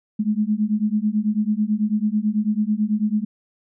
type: beating tone pair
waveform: sine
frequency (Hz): 207.7 / 216.8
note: G#3 / A3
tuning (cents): 0 / -25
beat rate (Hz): 9.1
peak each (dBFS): -21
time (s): 0.19-3.25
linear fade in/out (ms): 10
effects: none